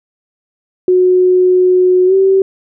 sine tone with pitch glide, 365.9 to 384.8 Hz, F#4 to G4, -19 to -32 cents, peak -6 dBFS, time 0.88-2.42 s, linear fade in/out 2 ms, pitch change +87 cents, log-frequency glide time 2.06-2.14 s, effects none

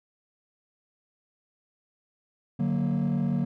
triangle chord, D augmented, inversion none, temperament equal, 146.83 / 185 / 233.1 Hz, D3 / F#3 / A#3, 0 / 0 / 0 cents, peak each -25 dBFS, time 2.59-3.45 s, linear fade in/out 10 ms, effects tanh soft clip ceiling -18 dBFS

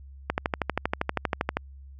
click train, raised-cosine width 0.5 ms, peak -9 dBFS, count 17, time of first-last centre 0.3-1.57 s, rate 12.6 Hz, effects added 68 Hz sine -43 dBFS peak until 1.99 s

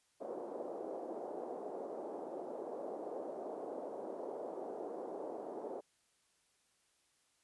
pink band-pass noise, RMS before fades -44 dBFS, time 0.2-5.81 s, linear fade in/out 20 ms, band 350 to 700 Hz, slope 24 dB/octave, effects white hiss -75 dBFS RMS until 7.43 s + resampled to 24000 Hz

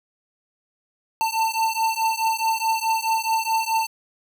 square beating tone pair, 892 / 896.7 Hz, A5 / A5, +23 / +33 cents, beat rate 4.7 Hz, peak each -24 dBFS, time 1.21-3.87 s, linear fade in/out 0 ms, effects none

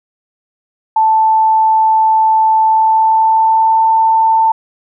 sine tone with pitch glide, 880 to 891.8 Hz, A5 to A5, 0 to +23 cents, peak -7 dBFS, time 0.96-4.52 s, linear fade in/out 5 ms, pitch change +23 cents, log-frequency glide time 2.63-3.85 s, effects none

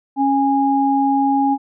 sine tone pair together, 274.8 / 823.5 Hz, C#4 / G#5, -15 / -15 cents, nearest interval octave + perfect fifth, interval 1900 cents, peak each -16 dBFS, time 0.16-1.58 s, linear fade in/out 50 ms, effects none

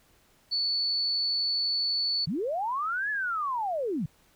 sine tone, 4456 Hz, C#8, 8 cents sharp, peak -25 dBFS, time 0.51-2.26 s, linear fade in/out 20 ms
sine linear two-way sweep, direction up then down, 130.81 to 1737 to 130.81 Hz, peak -27 dBFS, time 2.27-4.06 s, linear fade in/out 5 ms, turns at 3.1 s
effects pink hiss -63 dBFS RMS until 4.35 s

